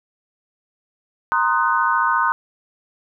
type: chord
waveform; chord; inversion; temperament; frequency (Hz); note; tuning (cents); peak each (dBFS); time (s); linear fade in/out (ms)
sine; C half-diminished seventh; third; equal with one note detuned; 932.3 / 1046.5 / 1244.5 / 1498.9; Bb5 / C6 / Eb6 / Gb6; 0 / 0 / 0 / +22; -21; 1.32-2.32; 0
effects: none